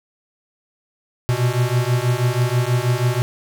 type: beating tone pair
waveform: square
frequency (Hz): 120 / 126.2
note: B2 / B2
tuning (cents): -49 / +38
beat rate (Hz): 6.2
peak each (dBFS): -20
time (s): 1.29-3.22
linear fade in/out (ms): 0
effects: none